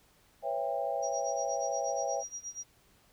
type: chord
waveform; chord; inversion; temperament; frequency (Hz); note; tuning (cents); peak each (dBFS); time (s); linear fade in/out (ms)
sine; C# half-diminished seventh; third; just; 498.9 / 554.4 / 665.2 / 798.3; B4 / C#5 / E5 / G5; +17 / 0 / +16 / +31; -39 / -35 / -35 / -35; 0.42-2.24; 50
type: tone with tremolo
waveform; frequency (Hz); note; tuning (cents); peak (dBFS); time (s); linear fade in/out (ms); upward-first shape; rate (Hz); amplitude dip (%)
sine; 5730; F8; +44; -36; 1.02-2.64; 20; sine; 8.4; 90
effects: pink hiss -65 dBFS RMS until 3.12 s